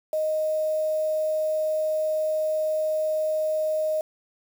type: tone with quantisation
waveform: sine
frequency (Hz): 622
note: D#5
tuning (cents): -1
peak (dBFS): -22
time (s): 0.13-4.01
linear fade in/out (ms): 2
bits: 7
effects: none